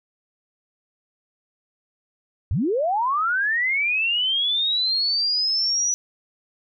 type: linear sweep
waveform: sine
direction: up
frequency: 65.6 to 5920 Hz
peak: -19 dBFS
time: 2.51-5.94 s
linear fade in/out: 0 ms
effects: none